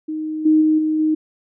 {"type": "tone with level steps", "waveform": "sine", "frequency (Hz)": 311.1, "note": "D#4", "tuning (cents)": 0, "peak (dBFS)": [-22, -10, -12, -16, -14], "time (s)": [0.08, 1.15], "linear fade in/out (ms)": 10, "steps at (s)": [0.45, 0.61, 0.78, 0.99], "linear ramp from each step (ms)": 10, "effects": []}